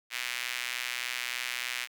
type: tone with high-pass filter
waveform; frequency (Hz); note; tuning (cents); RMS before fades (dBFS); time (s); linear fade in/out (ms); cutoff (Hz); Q
sawtooth; 123.3; B2; -2; -35; 0.1-1.88; 50; 2200; 2
effects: none